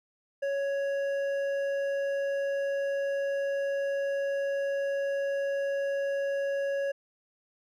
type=tone with hard clipping; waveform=triangle; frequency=556 Hz; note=C#5; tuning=5 cents sharp; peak=-29 dBFS; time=0.42-6.92 s; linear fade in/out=10 ms; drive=11 dB; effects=none